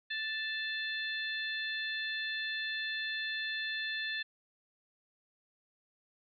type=harmonic tone with a mistuned harmonic; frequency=880 Hz; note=A5; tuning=in tune; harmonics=2 / 3 / 4 / 5; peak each=-36 / -43 / -40 / -45 dBFS; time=0.1-4.23 s; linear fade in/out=10 ms; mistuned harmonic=5; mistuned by=-90 cents; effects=none